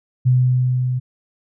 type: tone with level ramp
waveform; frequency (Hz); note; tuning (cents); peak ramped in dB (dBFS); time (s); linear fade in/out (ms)
sine; 126.5; B2; +42; -10 to -18; 0.25-1; 20
effects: none